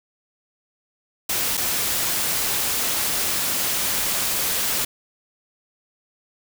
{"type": "noise with dropouts", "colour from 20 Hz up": "white", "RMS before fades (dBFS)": -23, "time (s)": [1.29, 4.85], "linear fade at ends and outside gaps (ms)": 5, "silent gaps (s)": [1.571, 1.575], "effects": []}